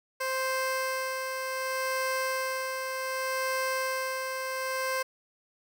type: tone with tremolo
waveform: 15% pulse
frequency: 523.3 Hz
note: C5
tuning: in tune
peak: -21 dBFS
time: 0.2-5.03 s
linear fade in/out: 10 ms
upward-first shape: sine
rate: 0.66 Hz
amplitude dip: 40%
effects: none